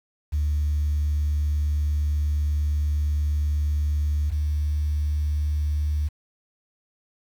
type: tone pair in turn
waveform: sine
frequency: 74.3 / 74.77 Hz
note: D2 / D2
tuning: +21 / +32 cents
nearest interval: unison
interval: 11 cents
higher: second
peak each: -19 / -20 dBFS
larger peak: first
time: 0.32-4.31 / 4.31-6.09 s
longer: first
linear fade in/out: 20 ms
effects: tanh soft clip ceiling -17 dBFS + 8-bit